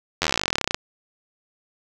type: slowing click train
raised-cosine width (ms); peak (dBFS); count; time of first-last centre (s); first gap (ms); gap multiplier
0.2; -3; 26; 0.22-0.745; 11; 1.05
effects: none